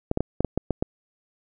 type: clicks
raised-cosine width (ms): 2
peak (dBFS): -9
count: 8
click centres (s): 0.114 / 0.174 / 0.206 / 0.406 / 0.447 / 0.576 / 0.707 / 0.825
effects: none